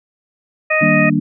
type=harmonic tone; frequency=622.3 Hz; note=D#5; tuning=in tune; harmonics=1 / 2 / 3 / 4; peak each=-17 / -22 / -17 / -17 dBFS; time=0.7-1.1 s; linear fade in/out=10 ms
type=chord; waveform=sine; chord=Eb major seventh; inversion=none; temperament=equal; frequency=155.56 / 196 / 233.1 / 293.7 Hz; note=Eb3 / G3 / Bb3 / D4; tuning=0 / 0 / 0 / 0 cents; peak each=-18 dBFS; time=0.81-1.2 s; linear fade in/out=10 ms
effects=none